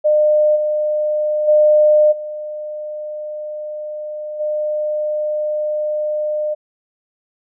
sine tone with level steps, 605 Hz, D#5, 49 cents flat, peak -10 / -15 / -8 / -24 / -17 dBFS, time 0.04-6.55 s, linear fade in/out 20 ms, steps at 0.55 / 1.47 / 2.11 / 4.39 s, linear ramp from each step 20 ms, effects none

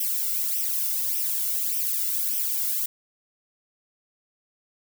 violet noise with flanger, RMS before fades -26 dBFS, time 0-2.86 s, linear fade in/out 5 ms, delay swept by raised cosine 0.35 to 1.45 ms, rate 1.7 Hz, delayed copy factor +0.7, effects none

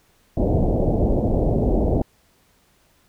pink low-pass noise, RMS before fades -19 dBFS, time 0.37-2.02 s, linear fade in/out 2 ms, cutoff 710 Hz, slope 48 dB/octave, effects pink hiss -60 dBFS RMS until 3.08 s

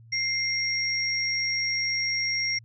sine tone pair together, 2108 / 5586 Hz, C7 / F8, +12 / -1 cents, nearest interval octave + perfect fourth, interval 1687 cents, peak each -27 dBFS, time 0.12-2.59 s, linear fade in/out 10 ms, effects added 114 Hz sine -48 dBFS peak until 2.64 s

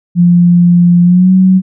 sine tone with pitch glide, 174.61 to 187.14 Hz, F3 to F#3, 0 to +20 cents, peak -3 dBFS, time 0.15-1.62 s, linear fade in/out 50 ms, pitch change +120 cents, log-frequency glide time 1.03-1.32 s, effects none

